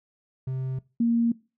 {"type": "tone pair in turn", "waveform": ["triangle", "sine"], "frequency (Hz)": [130.81, 233.1], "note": ["C3", "A#3"], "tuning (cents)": [0, 0], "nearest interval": "minor seventh", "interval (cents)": 1000, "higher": "second", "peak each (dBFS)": [-25, -19], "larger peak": "second", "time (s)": [[0.47, 0.79], [1, 1.32]], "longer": "neither", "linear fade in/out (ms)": 5, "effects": ["noise-tail reverb RT60 0.3 s tail -21 dB re dry"]}